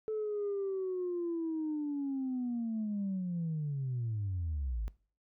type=linear sweep; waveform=sine; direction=down; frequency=437.6 to 49 Hz; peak=-31 dBFS; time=0.08-4.88 s; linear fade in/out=0 ms; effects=noise-tail reverb RT60 0.4 s tail -22 dB re dry + tanh soft clip ceiling -29 dBFS